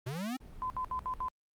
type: linear sweep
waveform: square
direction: up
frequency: 116.54 to 268.5 Hz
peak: -34 dBFS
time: 0.06-0.37 s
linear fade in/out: 10 ms
type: noise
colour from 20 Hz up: brown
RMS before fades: -48 dBFS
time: 0.4-1.28 s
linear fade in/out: 10 ms
type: tone bursts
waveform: sine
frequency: 1020 Hz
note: C6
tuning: 44 cents flat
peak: -32 dBFS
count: 5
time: 0.62-1.284 s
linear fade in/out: 0 ms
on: 80 ms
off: 66 ms
effects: Opus 32 kbps